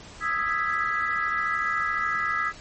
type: chord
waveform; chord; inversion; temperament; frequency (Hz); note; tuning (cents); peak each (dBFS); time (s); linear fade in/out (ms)
sine; E major seventh; third; equal; 1244.5 / 1318.5 / 1661.2 / 1975.5; D#6 / E6 / G#6 / B6; 0 / 0 / 0 / 0; -29; 0.2-2.53; 50
effects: pink hiss -45 dBFS RMS until 2.6 s + MP3 32 kbps